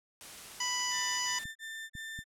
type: noise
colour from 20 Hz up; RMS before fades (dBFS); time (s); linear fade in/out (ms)
white; -47; 0.21-1.44; 0
type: harmonic tone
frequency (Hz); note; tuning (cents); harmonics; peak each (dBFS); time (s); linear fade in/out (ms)
989; B5; +2; 1 / 2 / 3 / 5 / 6 / 7; -38 / -38 / -38 / -38 / -38 / -38; 0.6-1.39; 5
type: tone bursts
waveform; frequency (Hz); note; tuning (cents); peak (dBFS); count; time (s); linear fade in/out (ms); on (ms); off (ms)
35% pulse; 1787; A6; +26; -38; 4; 0.9-2.242; 50; 310; 34
type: clicks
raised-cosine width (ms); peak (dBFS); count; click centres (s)
5; -34; 3; 1.455 / 1.953 / 2.19
effects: low-pass 11000 Hz 12 dB/octave